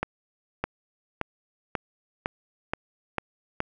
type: accelerating click train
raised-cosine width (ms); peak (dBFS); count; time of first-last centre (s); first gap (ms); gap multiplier
0.5; -11; 8; 0.03-3.604; 610; 0.94
effects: none